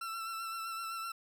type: tone with vibrato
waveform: 40% pulse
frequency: 1341 Hz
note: E6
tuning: 29 cents sharp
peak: -37 dBFS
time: 0.01-1.12 s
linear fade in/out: 5 ms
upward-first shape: sine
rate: 7.8 Hz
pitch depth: 27 cents each way
effects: none